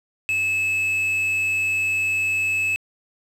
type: tone with quantisation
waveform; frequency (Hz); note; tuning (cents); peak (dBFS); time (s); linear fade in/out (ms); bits
triangle; 2600; E7; -24; -18; 0.29-2.76; 0; 5
effects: low-pass 12000 Hz 12 dB/octave